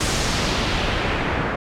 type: noise with low-pass filter sweep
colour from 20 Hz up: pink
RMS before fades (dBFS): -22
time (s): 0-1.56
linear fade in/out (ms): 10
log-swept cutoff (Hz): 7900 to 1600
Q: 1.2
effects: none